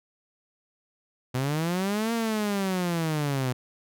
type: linear two-way sweep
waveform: sawtooth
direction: up then down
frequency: 123.47 to 233.1 to 123.47 Hz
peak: -21 dBFS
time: 1.34-3.53 s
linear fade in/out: 10 ms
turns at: 2.13 s
effects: none